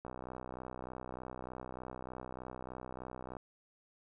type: click train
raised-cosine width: 1 ms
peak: -30 dBFS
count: 211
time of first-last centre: 0.05-3.368 s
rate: 63.3 Hz
effects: none